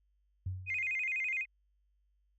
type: tone with exponential decay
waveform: sine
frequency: 92.7 Hz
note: F#2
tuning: 4 cents sharp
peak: -31 dBFS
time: 0.46-0.97 s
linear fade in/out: 5 ms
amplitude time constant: 110 ms
type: tone with vibrato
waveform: sine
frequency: 2291 Hz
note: D7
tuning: 44 cents flat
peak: -31 dBFS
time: 0.66-1.46 s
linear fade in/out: 50 ms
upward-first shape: square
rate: 12 Hz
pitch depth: 150 cents each way
effects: tanh soft clip ceiling -26 dBFS + added 50 Hz sine -70 dBFS peak until 2.38 s